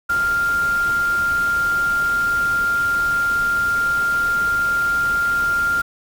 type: tone in noise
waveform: sine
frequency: 1396.9 Hz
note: F6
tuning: in tune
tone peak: -16 dBFS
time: 0.09-5.82 s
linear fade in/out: 10 ms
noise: pink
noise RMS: -33 dBFS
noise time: 0.09-5.82 s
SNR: +14 dB
effects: none